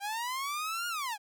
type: linear two-way sweep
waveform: sawtooth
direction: up then down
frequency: 787 to 1434 to 787 Hz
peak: -29 dBFS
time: 0-1.18 s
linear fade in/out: 50 ms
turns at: 0.88 s
effects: none